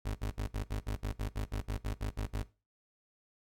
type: tone bursts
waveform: 30% pulse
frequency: 51.9 Hz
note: G#1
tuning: in tune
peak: -30 dBFS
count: 15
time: 0.05-2.432 s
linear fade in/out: 10 ms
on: 100 ms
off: 63 ms
effects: noise-tail reverb RT60 0.3 s tail -19 dB re dry + AAC 64 kbps